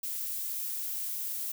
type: noise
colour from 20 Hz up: violet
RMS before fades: -35 dBFS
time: 0.03-1.52 s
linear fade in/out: 5 ms
effects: none